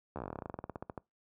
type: slowing click train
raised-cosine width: 1 ms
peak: -25 dBFS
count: 23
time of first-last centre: 0.16-0.977 s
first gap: 13 ms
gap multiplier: 1.09
effects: noise-tail reverb RT60 0.2 s tail -24 dB re dry + high-pass 60 Hz 12 dB/octave